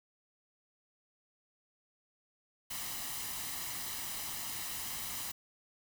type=noise with comb filter; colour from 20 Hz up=white; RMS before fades=-40 dBFS; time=2.7-5.32 s; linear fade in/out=10 ms; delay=1 ms; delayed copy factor=+0.5; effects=none